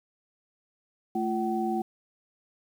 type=tone cluster; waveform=sine; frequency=220.4 / 344.6 / 759 Hz; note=A3 / F4 / F#5; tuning=+3 / -23 / +44 cents; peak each=-30 dBFS; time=1.15-1.82 s; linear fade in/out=5 ms; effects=9-bit